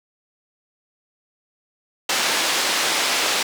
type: band-pass noise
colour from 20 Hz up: white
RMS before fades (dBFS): -21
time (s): 2.09-3.43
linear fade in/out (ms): 5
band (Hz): 320 to 5100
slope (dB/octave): 12
effects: none